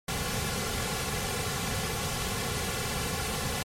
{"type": "noise with comb filter", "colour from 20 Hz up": "pink", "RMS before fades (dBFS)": -31, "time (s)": [0.08, 3.63], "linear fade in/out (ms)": 5, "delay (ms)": 3.2, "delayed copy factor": -0.75, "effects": ["low-pass 12000 Hz 12 dB/octave", "MP3 64 kbps"]}